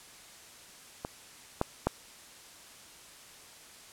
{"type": "clicks", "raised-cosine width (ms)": 1, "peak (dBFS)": [-20, -12, -11], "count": 3, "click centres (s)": [1.049, 1.614, 1.87], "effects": ["white hiss -52 dBFS RMS until 3.92 s", "low-pass 10000 Hz 12 dB/octave"]}